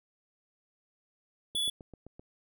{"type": "tone", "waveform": "square", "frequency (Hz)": 3426, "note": "A7", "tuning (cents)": -47, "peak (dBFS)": -29, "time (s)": [1.55, 1.7], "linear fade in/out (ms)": 5}
{"type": "click train", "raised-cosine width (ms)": 2, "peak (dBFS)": -34, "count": 6, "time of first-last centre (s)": [1.55, 2.195], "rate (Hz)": 7.75}
{"effects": []}